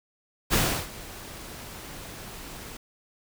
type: noise with ADSR envelope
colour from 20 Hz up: pink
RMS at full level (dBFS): -21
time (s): 0.5-2.77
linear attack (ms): 37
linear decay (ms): 330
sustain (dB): -20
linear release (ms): 4
effects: none